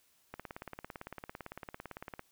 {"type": "click train", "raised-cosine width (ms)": 0.5, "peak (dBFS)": -27, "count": 34, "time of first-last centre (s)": [0.34, 2.194], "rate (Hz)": 17.8, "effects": ["white hiss -70 dBFS RMS until 2.31 s"]}